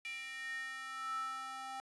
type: tone with high-pass filter sweep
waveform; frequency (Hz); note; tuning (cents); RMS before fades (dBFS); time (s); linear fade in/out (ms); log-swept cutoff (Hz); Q
square; 263.6; C4; +13; -43; 0.05-1.8; 0; 2400 to 930; 7.9
effects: resampled to 24000 Hz + 12-bit